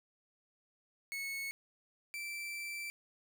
40% pulse tone pair in turn, 2201 / 2337 Hz, C#7 / D7, -13 / -9 cents, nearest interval minor second, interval 104 cents, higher second, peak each -37 / -39 dBFS, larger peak first, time 1.12-1.51 / 2.14-2.9 s, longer second, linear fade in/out 0 ms, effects none

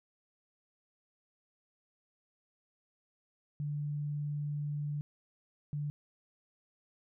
sine tone bursts at uneven times, 146.83 Hz, D3, in tune, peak -33 dBFS, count 2, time 3.6-5.01 / 5.73-5.9 s, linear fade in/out 0 ms, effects none

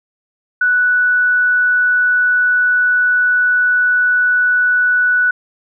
sine tone, 1480 Hz, F#6, in tune, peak -10 dBFS, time 0.61-5.31 s, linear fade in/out 5 ms, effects none

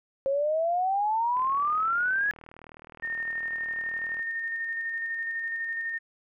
sine exponential sweep, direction up, 536 to 1700 Hz, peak -23 dBFS, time 0.26-2.31 s, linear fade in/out 0 ms
click train, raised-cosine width 0.5 ms, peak -31 dBFS, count 112, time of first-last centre 1.37-4.194 s, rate 39.3 Hz
sine tone with tremolo, 1830 Hz, A#6, 32 cents flat, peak -28 dBFS, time 3.02-5.99 s, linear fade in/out 20 ms, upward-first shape square, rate 12 Hz, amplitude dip 25%
effects none

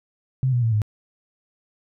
sine tone with pitch steps, 130.81 / 122.05 / 113.88 / 106.25 Hz, C3 / B2 / A#2 / G#2, 0 / -20 / -40 / +40 cents, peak -17 dBFS, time 0.43-0.818 s, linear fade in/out 0 ms, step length 97 ms, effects none

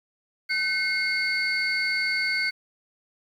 sine tone cluster, 1519 / 2154 / 4519 Hz, F#6 / C7 / C#8, +45 / +50 / +33 cents, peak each -29 / -24 / -28 dBFS, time 0.49-2.51 s, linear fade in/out 20 ms, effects tanh soft clip ceiling -16 dBFS + 9-bit

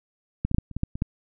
clicks, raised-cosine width 5 ms, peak -12 / -16 / -8 / -9 / -27 / -16 / -11 / -20 / -11 dBFS, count 9, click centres 0.45 / 0.514 / 0.546 / 0.584 / 0.713 / 0.766 / 0.834 / 0.955 / 1.021 s, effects none

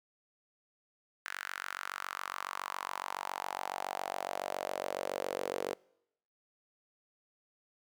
sawtooth tone with high-pass filter sweep, 47.2 Hz, F#1, 35 cents sharp, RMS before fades -39 dBFS, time 1.25-5.74 s, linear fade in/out 10 ms, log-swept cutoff 1600 to 460 Hz, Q 3.8, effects noise-tail reverb RT60 0.8 s tail -25 dB re dry

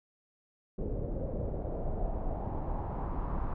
brown noise with low-pass filter sweep, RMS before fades -34 dBFS, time 0.78-3.54 s, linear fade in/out 5 ms, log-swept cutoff 470 to 1100 Hz, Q 3.2, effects none

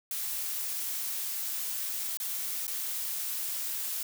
blue noise with dropouts, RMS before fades -34 dBFS, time 0.11-4.03 s, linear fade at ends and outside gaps 2 ms, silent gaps 2.172-2.2 / 2.669-2.678 s, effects none

